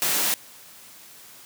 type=high-pass noise; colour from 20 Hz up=white; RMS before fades=-23 dBFS; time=0.02-0.34 s; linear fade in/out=0 ms; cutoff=140 Hz; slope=96 dB/octave; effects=white hiss -47 dBFS RMS until 1.45 s + high-pass 80 Hz 12 dB/octave